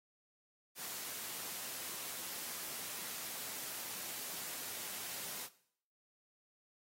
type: high-pass noise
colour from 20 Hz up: white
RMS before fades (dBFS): -44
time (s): 0.75-5.49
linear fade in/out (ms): 50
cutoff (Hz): 130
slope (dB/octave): 12
effects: noise-tail reverb RT60 0.6 s tail -17 dB re dry + AAC 48 kbps